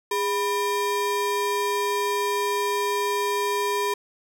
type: ring-modulated tone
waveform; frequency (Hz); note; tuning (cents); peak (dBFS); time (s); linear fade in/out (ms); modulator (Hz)
square; 698.5; F5; 0; -20; 0.11-3.94; 5; 289
effects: none